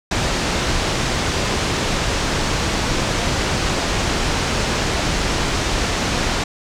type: low-pass noise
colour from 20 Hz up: pink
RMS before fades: -20 dBFS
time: 0.11-6.44 s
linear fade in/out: 5 ms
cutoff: 7100 Hz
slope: 24 dB/octave
effects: none